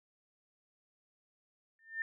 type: tone with exponential growth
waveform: sine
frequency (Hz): 1800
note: A6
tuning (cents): +39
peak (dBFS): -30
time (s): 1.79-2.02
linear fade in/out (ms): 1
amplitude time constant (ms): 50
effects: none